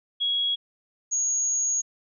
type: tone pair in turn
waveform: sine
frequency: 3322 / 6644 Hz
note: G#7 / G#8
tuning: 0 / 0 cents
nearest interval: octave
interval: 1200 cents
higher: second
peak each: -22 / -22 dBFS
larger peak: neither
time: 0.2-0.56 / 1.11-1.82 s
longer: second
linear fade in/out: 20 ms
effects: none